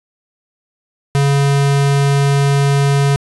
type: tone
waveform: square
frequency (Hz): 140.3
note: C#3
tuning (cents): +21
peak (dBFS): -11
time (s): 1.15-3.16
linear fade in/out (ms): 0
effects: resampled to 24000 Hz + 8-bit